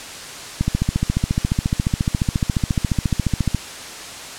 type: click train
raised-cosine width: 5 ms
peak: -5 dBFS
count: 43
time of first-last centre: 0.61-3.547 s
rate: 14.3 Hz
effects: white hiss -33 dBFS RMS until 4.38 s + low-pass 8000 Hz 12 dB/octave